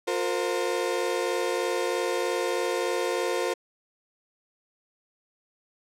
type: tone cluster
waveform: 35% pulse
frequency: 356.2 / 458.8 / 522 Hz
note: F4 / A#4 / C5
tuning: +34 / -28 / -4 cents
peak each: -28 dBFS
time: 0.07-3.54 s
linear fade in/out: 10 ms
effects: low-pass 11000 Hz 12 dB/octave